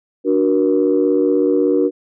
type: chord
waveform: sine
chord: D augmented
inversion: none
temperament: equal with one note detuned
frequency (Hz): 293.7 / 370 / 474.9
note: D4 / F#4 / A#4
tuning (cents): 0 / 0 / +32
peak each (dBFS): -16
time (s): 0.24-1.91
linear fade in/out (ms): 50
effects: tanh soft clip ceiling -4 dBFS